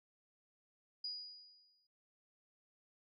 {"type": "tone with exponential decay", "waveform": "sine", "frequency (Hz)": 4905, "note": "D#8", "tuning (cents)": -26, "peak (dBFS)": -38, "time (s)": [1.04, 1.87], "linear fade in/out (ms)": 5, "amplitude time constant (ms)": 180, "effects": []}